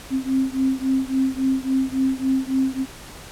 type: beating tone pair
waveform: sine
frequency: 263.1 / 266.7 Hz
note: C4 / C4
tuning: +10 / +33 cents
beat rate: 3.6 Hz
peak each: -21 / -22 dBFS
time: 0.1-2.86 s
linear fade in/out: 50 ms
effects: pink hiss -40 dBFS RMS until 3.31 s + low-pass 12000 Hz 12 dB/octave